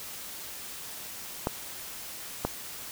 clicks, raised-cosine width 1 ms, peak -12 dBFS, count 2, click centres 1.471 / 2.45 s, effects white hiss -41 dBFS RMS until 2.91 s

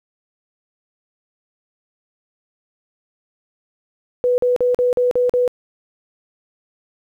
sine tone bursts, 493.9 Hz, B4, in tune, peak -13 dBFS, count 7, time 4.24-5.478 s, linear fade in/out 0 ms, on 140 ms, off 43 ms, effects 9-bit

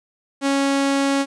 sawtooth tone, 276.3 Hz, C#4, 6 cents flat, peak -13 dBFS, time 0.41-1.26 s, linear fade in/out 50 ms, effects resampled to 22050 Hz + 9-bit

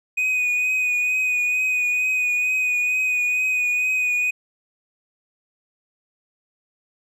triangle tone with vibrato, 2489 Hz, D#7, in tune, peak -17 dBFS, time 0.17-4.31 s, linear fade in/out 10 ms, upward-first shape triangle, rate 2.2 Hz, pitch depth 27 cents each way, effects none

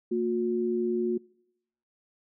sine tone pair together, 228.7 / 359.8 Hz, A#3 / F#4, -33 / -48 cents, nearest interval minor sixth, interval 785 cents, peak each -29 / -26 dBFS, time 0.11-1.18 s, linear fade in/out 10 ms, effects noise-tail reverb RT60 0.8 s tail -26 dB re dry

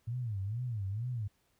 sine tone with vibrato, 110 Hz, A2, in tune, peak -33 dBFS, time 0.07-1.28 s, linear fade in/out 10 ms, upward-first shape sine, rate 2.2 Hz, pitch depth 240 cents each way, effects pink hiss -74 dBFS RMS until 1.59 s

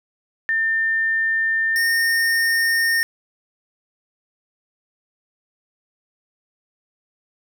sine / square tone pair in turn, 1800 / 1830.4 Hz, A6 / A#6, +39 / -32 cents, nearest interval unison, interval 29 cents, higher second, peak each -17 dBFS, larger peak neither, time 0.49-1.76 / 1.76-3.03 s, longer neither, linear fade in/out 0 ms, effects none

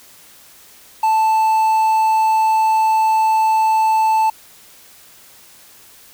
triangle tone with quantisation, 880 Hz, A5, in tune, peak -10 dBFS, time 1.03-4.3 s, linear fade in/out 5 ms, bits 6, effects white hiss -45 dBFS RMS until 6.13 s

